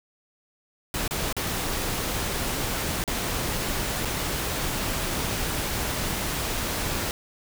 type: noise with dropouts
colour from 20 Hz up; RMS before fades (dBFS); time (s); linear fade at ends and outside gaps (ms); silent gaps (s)
pink; -28; 0.94-7.11; 1; 1.078-1.109 / 1.327-1.366 / 3.04-3.077 / 4.05-4.054
effects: none